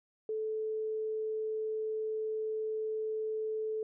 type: tone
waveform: sine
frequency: 435.8 Hz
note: A4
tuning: 17 cents flat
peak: -32 dBFS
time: 0.29-3.83 s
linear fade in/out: 2 ms
effects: none